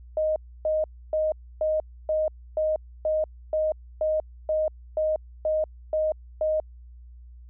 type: tone bursts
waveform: sine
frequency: 622 Hz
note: D#5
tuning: 1 cent flat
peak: -21 dBFS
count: 14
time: 0.17-6.6 s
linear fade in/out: 2 ms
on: 190 ms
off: 290 ms
effects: added 60 Hz sine -43 dBFS peak until 7.49 s